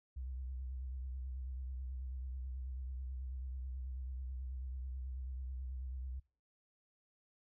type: tone with vibrato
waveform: sine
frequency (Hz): 64.3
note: C2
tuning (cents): -30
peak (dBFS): -40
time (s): 0.16-6.2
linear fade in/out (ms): 10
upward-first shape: triangle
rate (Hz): 9.2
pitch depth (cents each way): 76
effects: noise-tail reverb RT60 0.5 s tail -26 dB re dry